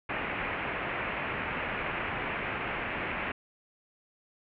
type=low-pass noise; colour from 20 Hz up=white; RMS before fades=-34 dBFS; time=0.09-3.32 s; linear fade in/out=5 ms; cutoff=2600 Hz; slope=48 dB/octave; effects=none